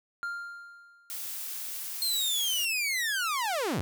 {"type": "tone with exponential decay", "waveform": "triangle", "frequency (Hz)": 1396.9, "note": "F6", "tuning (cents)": 0, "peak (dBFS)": -28, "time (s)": [0.23, 1.38], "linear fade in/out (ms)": 0, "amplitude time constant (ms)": 250}
{"type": "noise", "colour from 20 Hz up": "blue", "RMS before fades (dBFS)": -37, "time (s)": [1.1, 2.65], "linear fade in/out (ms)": 0}
{"type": "linear sweep", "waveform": "sawtooth", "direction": "down", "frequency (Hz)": [4233, 61.74], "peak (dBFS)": -24, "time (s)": [2.02, 3.81], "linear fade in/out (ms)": 0}
{"effects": []}